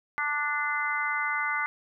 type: harmonic tone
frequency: 293.7 Hz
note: D4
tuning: in tune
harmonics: 3 / 4 / 5 / 6 / 7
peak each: -35 / -32 / -31 / -40 / -30 dBFS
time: 0.18-1.66 s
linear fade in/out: 0 ms
effects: none